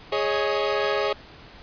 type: chord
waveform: sawtooth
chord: Ab suspended fourth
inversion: none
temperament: equal with one note detuned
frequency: 415.3 / 554.4 / 630.2 Hz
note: Ab4 / Db5 / Eb5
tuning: 0 / 0 / +22 cents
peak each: -21 / -22 / -25 dBFS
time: 0.12-1.13 s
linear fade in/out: 5 ms
effects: pink hiss -46 dBFS RMS until 1.62 s + resampled to 11025 Hz